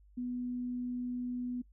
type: tone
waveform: sine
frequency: 246.9 Hz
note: B3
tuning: in tune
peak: -34 dBFS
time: 0.17-1.62 s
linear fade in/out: 10 ms
effects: noise-tail reverb RT60 0.1 s tail -21 dB re dry + added 50 Hz sine -58 dBFS peak until 1.72 s